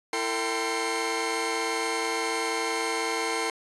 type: tone cluster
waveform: sawtooth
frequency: 333.8 / 452.1 / 782 / 1032 / 2150 Hz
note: E4 / A4 / G5 / C6 / C7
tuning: +22 / +47 / -4 / -24 / +47 cents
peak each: -31 / -27 / -30 / -30 / -29 dBFS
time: 0.13-3.5 s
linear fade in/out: 2 ms
effects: resampled to 24000 Hz